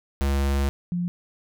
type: tone pair in turn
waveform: square / sine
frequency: 69.3 / 175.64 Hz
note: C#2 / F3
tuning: 0 / +10 cents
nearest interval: octave + major third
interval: 1610 cents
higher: second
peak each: -21 / -23 dBFS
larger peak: first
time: 0.21-0.69 / 0.92-1.08 s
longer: first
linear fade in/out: 0 ms
effects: none